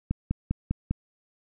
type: click train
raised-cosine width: 5 ms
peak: -13 dBFS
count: 5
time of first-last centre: 0.11-0.91 s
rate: 5 Hz
effects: none